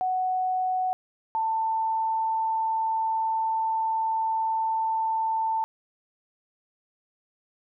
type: tone pair in turn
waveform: sine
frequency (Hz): 742 / 890.4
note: F#5 / A5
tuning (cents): +5 / +20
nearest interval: minor third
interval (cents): 315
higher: second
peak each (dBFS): -23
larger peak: neither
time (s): 0.01-0.93 / 1.35-5.64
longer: second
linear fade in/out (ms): 0
effects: none